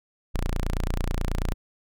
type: tone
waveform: sawtooth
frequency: 29.21 Hz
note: A#0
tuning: 4 cents sharp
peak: -20 dBFS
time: 0.34-1.54 s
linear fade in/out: 10 ms
effects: none